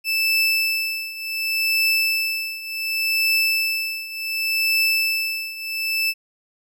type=tone with tremolo; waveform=30% pulse; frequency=2637 Hz; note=E7; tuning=in tune; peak=-13 dBFS; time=0.04-6.14 s; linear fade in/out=50 ms; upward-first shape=triangle; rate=0.68 Hz; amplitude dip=85%; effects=none